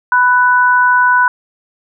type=tone pair together; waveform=sine; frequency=993.1 / 1488 Hz; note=B5 / F#6; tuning=+9 / +9 cents; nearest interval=perfect fifth; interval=700 cents; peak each=-10 dBFS; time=0.12-1.28 s; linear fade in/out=2 ms; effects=none